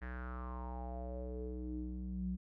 square tone with low-pass filter sweep, 62.2 Hz, B1, 13 cents sharp, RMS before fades -42 dBFS, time 0.01-2.37 s, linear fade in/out 20 ms, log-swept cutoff 1800 to 170 Hz, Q 5.9, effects none

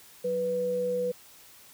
sine tone pair together, 185 / 493.9 Hz, F#3 / B4, 0 / 0 cents, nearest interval octave + perfect fourth, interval 1700 cents, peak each -38 / -26 dBFS, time 0.24-1.12 s, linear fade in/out 10 ms, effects white hiss -53 dBFS RMS until 1.73 s

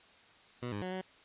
15% pulse tone with pitch steps, 122.4 / 102.5 / 183.9 / 186.8 Hz, B2 / G#2 / F#3 / F#3, -15 / -22 / -10 / +17 cents, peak -30 dBFS, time 0.62-1.016 s, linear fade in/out 10 ms, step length 99 ms, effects white hiss -60 dBFS RMS until 1.24 s + resampled to 8000 Hz

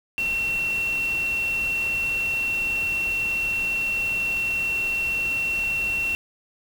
sine tone in noise, 2718 Hz, F7, 48 cents flat, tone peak -22 dBFS, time 0.18-6.15 s, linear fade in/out 0 ms, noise pink, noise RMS -38 dBFS, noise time 0.18-6.15 s, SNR +13 dB, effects none

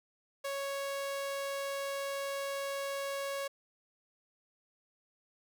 sawtooth tone, 554.4 Hz, C#5, in tune, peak -31 dBFS, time 0.44-3.48 s, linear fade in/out 10 ms, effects none

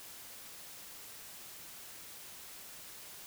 silence, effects white hiss -50 dBFS RMS until 3.26 s

